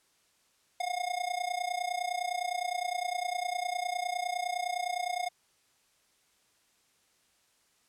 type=tone with amplitude modulation; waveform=square; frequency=718 Hz; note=F5; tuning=48 cents sharp; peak=-28 dBFS; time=0.8-5.29 s; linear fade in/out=5 ms; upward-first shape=sine; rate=29.8 Hz; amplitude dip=85%; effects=white hiss -69 dBFS RMS until 7.88 s + low-pass 10000 Hz 12 dB/octave